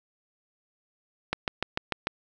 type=click train; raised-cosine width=0.3 ms; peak=-10 dBFS; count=6; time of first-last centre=1.33-2.071 s; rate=6.75 Hz; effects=none